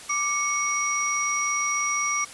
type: tone cluster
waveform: sine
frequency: 1175 / 2216 / 5730 Hz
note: D6 / C#7 / F8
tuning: +1 / -1 / +44 cents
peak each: -27 dBFS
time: 0.09-2.25 s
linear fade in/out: 10 ms
effects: white hiss -42 dBFS RMS until 2.33 s + resampled to 24000 Hz